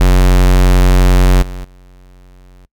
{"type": "tone with level steps", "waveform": "square", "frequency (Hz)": 45.68, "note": "F#1", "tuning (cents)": -21, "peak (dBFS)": [-6, -23, -39], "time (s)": [0, 2.66], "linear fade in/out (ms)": 10, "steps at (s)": [1.42, 1.64], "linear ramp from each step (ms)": 5, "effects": ["noise-tail reverb RT60 0.1 s tail -23 dB re dry"]}